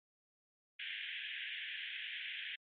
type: band-pass noise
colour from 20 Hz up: white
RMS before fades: -44 dBFS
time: 0.79-2.56 s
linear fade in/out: 10 ms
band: 1600 to 3400 Hz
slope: 96 dB/octave
effects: MP3 32 kbps